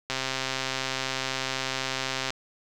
click train, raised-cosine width 0.2 ms, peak -11 dBFS, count 292, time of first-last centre 0.1-2.305 s, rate 132 Hz, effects none

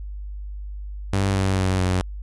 sawtooth tone with pitch steps, 98 / 95.93 / 93.9 / 91.91 Hz, G2 / G2 / F#2 / F#2, 0 / -37 / +26 / -11 cents, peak -15 dBFS, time 1.13-2.01 s, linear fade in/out 0 ms, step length 220 ms, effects added 50 Hz sine -30 dBFS peak until 2.22 s + resampled to 24000 Hz

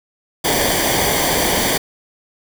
pink noise with comb filter, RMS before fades -17 dBFS, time 0.44-1.78 s, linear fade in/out 10 ms, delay 0.75 ms, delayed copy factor -0.7, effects none

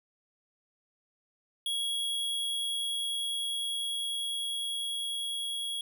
square tone with level ramp, 3321 Hz, G#7, 1 cent flat, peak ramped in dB -30 to -33 dBFS, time 1.66-5.81 s, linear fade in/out 2 ms, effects none

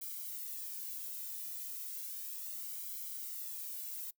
violet noise with flanger, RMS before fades -43 dBFS, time 0.01-4.11 s, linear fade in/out 10 ms, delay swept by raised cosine 1.1 to 1.84 ms, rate 0.34 Hz, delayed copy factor -0.65, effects noise-tail reverb RT60 0.1 s tail -22 dB re dry

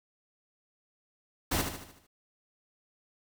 pink noise with echo, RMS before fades -29 dBFS, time 1.51-1.62 s, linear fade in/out 10 ms, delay 75 ms, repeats 6, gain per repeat -6 dB, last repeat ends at 2.07 s, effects none

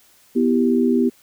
sine chord, E minor, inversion second, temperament equal, 246.9 / 329.6 / 392 Hz, B3 / E4 / G4, 0 / 0 / 0 cents, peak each -16 / -22 / -20 dBFS, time 0.35-1.1 s, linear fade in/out 20 ms, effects white hiss -54 dBFS RMS until 1.22 s

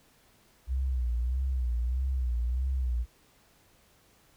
sine tone with vibrato, 62.4 Hz, B1, 19 cents sharp, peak -26 dBFS, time 0.67-3.06 s, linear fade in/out 50 ms, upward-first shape sine, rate 1.6 Hz, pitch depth 100 cents each way, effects pink hiss -63 dBFS RMS until 4.36 s

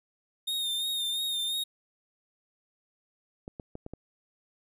45% pulse tone with vibrato, 3667 Hz, A#7, 29 cents flat, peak -28 dBFS, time 0.47-1.64 s, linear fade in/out 10 ms, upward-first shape sine, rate 2.9 Hz, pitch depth 42 cents each way
clicks, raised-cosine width 2 ms, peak -26 dBFS, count 5, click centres 3.479 / 3.598 / 3.754 / 3.864 / 3.936 s
effects none

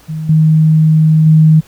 sine tone with level steps, 157 Hz, D#3, 16 cents sharp, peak -17 / -5 / -3 dBFS, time 0.08-1.61 s, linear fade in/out 20 ms, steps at 0.29 / 1.26 s, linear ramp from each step 5 ms, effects pink hiss -44 dBFS RMS until 1.67 s

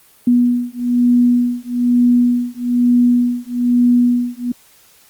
sine beating tone pair, 243 / 244.1 Hz, B3 / B3, -28 / -20 cents, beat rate 1.1 Hz, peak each -14 dBFS, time 0.27-4.52 s, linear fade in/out 5 ms, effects white hiss -49 dBFS RMS until 5.09 s + Opus 32 kbps

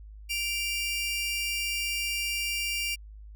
sawtooth tone pair together, 2349 / 2794 Hz, D7 / F7, 0 / 0 cents, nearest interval minor third, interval 300 cents, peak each -28 dBFS, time 0.29-2.96 s, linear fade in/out 20 ms, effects added 52 Hz sine -43 dBFS peak until 3.35 s

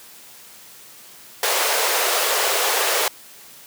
pink high-pass noise, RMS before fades -20 dBFS, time 1.43-3.08 s, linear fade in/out 2 ms, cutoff 410 Hz, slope 48 dB/octave, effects white hiss -44 dBFS RMS until 3.66 s + high-pass 100 Hz 12 dB/octave

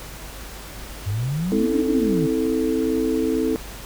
sine exponential two-way sweep, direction up then down, 94.1 to 329.6 to 144 Hz, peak -21 dBFS, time 1.06-2.27 s, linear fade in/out 10 ms, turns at 1.85 s
sine chord, A minor, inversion first, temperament equal with one note detuned, 261.6 / 323.8 / 440 Hz, C4 / E4 / A4, 0 / -31 / 0 cents, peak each -23 dBFS, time 1.52-3.56 s, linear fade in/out 0 ms
effects added 50 Hz sine -38 dBFS peak until 3.85 s + pink hiss -38 dBFS RMS until 3.85 s

